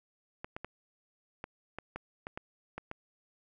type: clicks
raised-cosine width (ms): 0.5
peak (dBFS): -24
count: 10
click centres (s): 0.445 / 0.565 / 0.646 / 1.441 / 1.786 / 1.96 / 2.269 / 2.375 / 2.78 / 2.914
effects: none